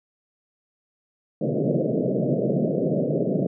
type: band-pass noise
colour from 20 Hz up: pink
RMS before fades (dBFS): -23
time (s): 1.41-3.47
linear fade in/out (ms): 5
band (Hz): 130 to 640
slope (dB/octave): 96
effects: none